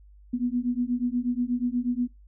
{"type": "beating tone pair", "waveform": "sine", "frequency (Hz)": [240.8, 249.1], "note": ["B3", "B3"], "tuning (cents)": [-44, 15], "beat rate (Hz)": 8.3, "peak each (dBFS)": [-27, -27], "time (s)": [0.33, 2.08], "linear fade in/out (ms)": 10, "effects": ["noise-tail reverb RT60 0.2 s tail -21 dB re dry", "added 50 Hz sine -49 dBFS peak until 2.27 s"]}